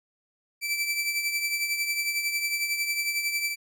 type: tone with tremolo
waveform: sawtooth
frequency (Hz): 2327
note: D7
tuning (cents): -17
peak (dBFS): -20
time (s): 0.61-3.56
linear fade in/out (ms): 50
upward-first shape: triangle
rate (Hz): 11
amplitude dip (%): 60
effects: none